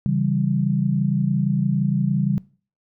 sine chord, C# diminished, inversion none, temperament equal, 138.59 / 164.81 / 196 Hz, C#3 / E3 / G3, 0 / 0 / 0 cents, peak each -21 / -24 / -22 dBFS, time 0.06-2.38 s, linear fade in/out 0 ms, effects noise-tail reverb RT60 0.4 s tail -21 dB re dry

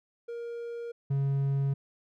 triangle tone pair in turn, 470 / 138.21 Hz, A#4 / C#3, +14 / -5 cents, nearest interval octave + major sixth, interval 2119 cents, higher first, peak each -33 / -23 dBFS, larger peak second, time 0.28-0.92 / 1.1-1.74 s, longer neither, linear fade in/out 10 ms, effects none

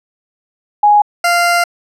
sine / 20% pulse tone pair in turn, 830.6 / 694.8 Hz, G#5 / F5, 0 / -9 cents, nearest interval minor third, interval 309 cents, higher first, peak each -5 dBFS, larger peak neither, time 0.83-1.02 / 1.24-1.64 s, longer second, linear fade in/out 5 ms, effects low-pass 12000 Hz 12 dB/octave

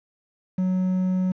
triangle tone with quantisation, 185 Hz, F#3, in tune, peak -18 dBFS, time 0.58-1.32 s, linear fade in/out 5 ms, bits 7, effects low-pass 2000 Hz 12 dB/octave

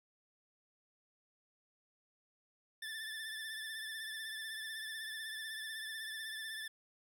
25% pulse tone with vibrato, 1760 Hz, A6, in tune, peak -38 dBFS, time 2.82-6.68 s, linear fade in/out 5 ms, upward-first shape triangle, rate 16 Hz, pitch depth 50 cents each way, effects none

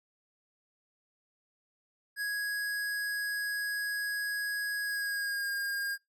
square tone with pitch glide, 1661.2 to 1617.6 Hz, G#6 to G#6, 0 to -46 cents, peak -32 dBFS, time 2.16-5.98 s, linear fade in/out 50 ms, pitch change -46 cents, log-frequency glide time 4.82-5.5 s, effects noise-tail reverb RT60 0.2 s tail -26 dB re dry

